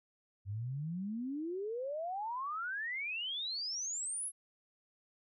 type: exponential sweep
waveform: sine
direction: up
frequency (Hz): 94.9 to 11175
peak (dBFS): -36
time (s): 0.45-4.32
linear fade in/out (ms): 50
effects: none